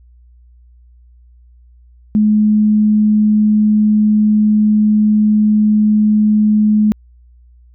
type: tone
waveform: sine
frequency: 212.4 Hz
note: G#3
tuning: 39 cents sharp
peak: -8 dBFS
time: 2.15-6.92 s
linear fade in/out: 0 ms
effects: added 60 Hz sine -42 dBFS peak until 7.74 s